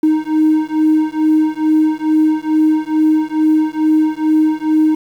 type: beating tone pair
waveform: triangle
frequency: 310 / 312.3 Hz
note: D#4 / D#4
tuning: -6 / +7 cents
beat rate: 2.3 Hz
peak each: -11 dBFS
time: 0.03-4.95 s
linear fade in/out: 5 ms
effects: tanh soft clip ceiling -4 dBFS + 7-bit